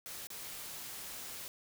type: noise with dropouts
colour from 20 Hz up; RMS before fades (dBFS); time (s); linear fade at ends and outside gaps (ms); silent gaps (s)
white; -45; 0.06-1.48; 0; 0.27-0.303
effects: none